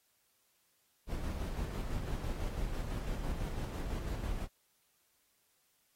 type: noise with tremolo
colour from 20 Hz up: brown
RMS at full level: -36 dBFS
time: 1.07-4.48 s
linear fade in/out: 50 ms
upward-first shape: square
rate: 6 Hz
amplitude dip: 30%
effects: white hiss -74 dBFS RMS until 5.95 s + AAC 48 kbps